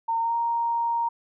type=tone with pitch glide; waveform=sine; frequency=914 to 932.7 Hz; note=A#5 to A#5; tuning=-34 to +1 cents; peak=-22 dBFS; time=0.08-1.09 s; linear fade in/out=10 ms; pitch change=+35 cents; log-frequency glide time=0.19-0.35 s; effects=none